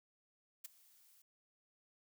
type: noise with ADSR envelope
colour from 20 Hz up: blue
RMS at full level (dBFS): -44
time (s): 0.64-1.22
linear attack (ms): 10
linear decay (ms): 15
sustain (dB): -23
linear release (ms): 4
effects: none